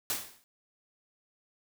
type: noise with exponential decay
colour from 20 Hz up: white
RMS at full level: -29 dBFS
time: 0.1-0.44 s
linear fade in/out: 0 ms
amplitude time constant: 73 ms
effects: none